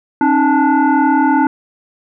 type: tone with frequency modulation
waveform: sine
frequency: 307.2 Hz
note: D#4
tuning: 22 cents flat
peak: -9 dBFS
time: 0.21-1.47 s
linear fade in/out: 2 ms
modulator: 577 Hz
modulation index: 1.5
effects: none